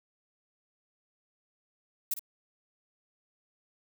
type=noise with echo; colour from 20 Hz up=violet; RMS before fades=-29 dBFS; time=2.11-2.14 s; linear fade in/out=5 ms; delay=54 ms; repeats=1; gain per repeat=-11 dB; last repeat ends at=2.194 s; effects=none